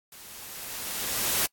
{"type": "noise with level ramp", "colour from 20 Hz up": "white", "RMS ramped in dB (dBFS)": [-47, -24], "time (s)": [0.12, 1.46], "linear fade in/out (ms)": 2, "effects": ["noise-tail reverb RT60 0.1 s tail -26 dB re dry", "AAC 64 kbps"]}